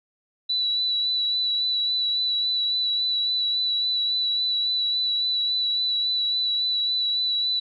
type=tone with vibrato; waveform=sine; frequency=3951 Hz; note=B7; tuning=in tune; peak=-21 dBFS; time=0.49-7.6 s; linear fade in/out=10 ms; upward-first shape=sine; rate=3.6 Hz; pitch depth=20 cents each way; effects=none